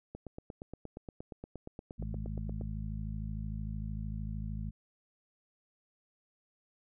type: click train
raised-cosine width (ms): 2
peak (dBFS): -29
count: 22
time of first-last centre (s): 0.15-2.612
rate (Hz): 8.53
type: harmonic tone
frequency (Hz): 53.2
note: G#1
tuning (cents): +42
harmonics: 1 / 2 / 3 / 4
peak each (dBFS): -38 / -41 / -43 / -44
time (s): 1.98-4.71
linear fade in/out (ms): 20
effects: none